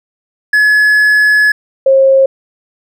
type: tone pair in turn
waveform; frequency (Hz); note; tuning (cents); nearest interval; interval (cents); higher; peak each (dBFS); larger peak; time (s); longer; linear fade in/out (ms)
triangle / sine; 1701 / 536.8; G#6 / C5; +41 / +44; octave + minor sixth; 1997; first; -4; neither; 0.53-1.52 / 1.86-2.26; first; 5
effects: none